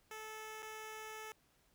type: tone with dropouts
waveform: 10% pulse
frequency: 435.3 Hz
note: A4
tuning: 19 cents flat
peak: -38 dBFS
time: 0.11-1.32 s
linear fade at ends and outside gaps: 1 ms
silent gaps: 0.623-0.628 s
effects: pink hiss -73 dBFS RMS until 1.74 s